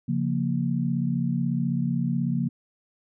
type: chord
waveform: sine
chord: Bb minor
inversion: first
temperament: equal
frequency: 138.59 / 174.61 / 233.1 Hz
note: Db3 / F3 / Bb3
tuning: 0 / 0 / 0 cents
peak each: -27 dBFS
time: 0.08-2.49 s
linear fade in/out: 10 ms
effects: none